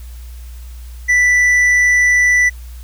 sine tone with tanh clipping, 1975.5 Hz, B6, in tune, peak -10 dBFS, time 1.08-2.5 s, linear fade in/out 20 ms, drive 6 dB, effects added 60 Hz sine -29 dBFS peak until 2.83 s + white hiss -46 dBFS RMS until 2.83 s

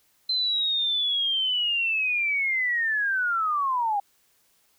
sine linear sweep, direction down, 4098 to 788 Hz, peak -22 dBFS, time 0.29-4 s, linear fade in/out 5 ms, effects white hiss -65 dBFS RMS until 4.78 s

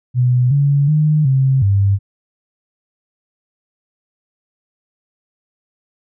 sine tone with pitch steps, 124.7 / 141.8 / 152.6 / 133.5 / 99.2 Hz, B2 / C#3 / D#3 / C3 / G2, +17 / +40 / -33 / +35 / +21 cents, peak -10 dBFS, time 0.14-1.99 s, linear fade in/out 50 ms, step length 370 ms, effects none

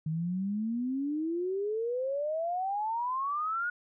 sine exponential sweep, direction up, 153.6 to 1463 Hz, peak -29 dBFS, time 0.06-3.7 s, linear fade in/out 5 ms, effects none

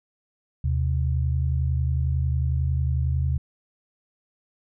sine tone pair together, 77.45 / 128.5 Hz, D#2 / C3, -7 / -31 cents, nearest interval major sixth, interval 876 cents, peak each -22 / -25 dBFS, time 0.64-3.38 s, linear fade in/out 5 ms, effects none

